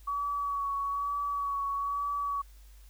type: tone with vibrato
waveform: sine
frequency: 1132 Hz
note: C#6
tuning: 36 cents sharp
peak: -29 dBFS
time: 0.07-2.42 s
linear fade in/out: 10 ms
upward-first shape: sine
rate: 1.1 Hz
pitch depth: 22 cents each way
effects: added 50 Hz sine -50 dBFS peak until 2.89 s + white hiss -63 dBFS RMS until 2.89 s